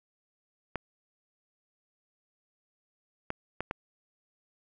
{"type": "clicks", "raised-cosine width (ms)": 0.5, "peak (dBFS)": -17, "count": 4, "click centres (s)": [0.757, 3.304, 3.606, 3.711], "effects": []}